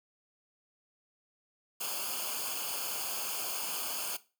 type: noise with comb filter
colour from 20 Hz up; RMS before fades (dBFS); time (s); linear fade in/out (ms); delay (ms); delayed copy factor
white; -36; 1.8-4.17; 10; 0.52; -0.85
effects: noise-tail reverb RT60 0.3 s tail -17 dB re dry